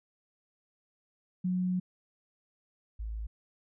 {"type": "tone pair in turn", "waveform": "sine", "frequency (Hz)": [182.4, 54.23], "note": ["F#3", "A1"], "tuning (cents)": [-24, -24], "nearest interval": "octave + major sixth", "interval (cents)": 2100, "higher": "first", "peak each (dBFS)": [-27, -34], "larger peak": "first", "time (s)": [[1.44, 1.8], [2.99, 3.27]], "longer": "first", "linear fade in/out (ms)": 10, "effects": []}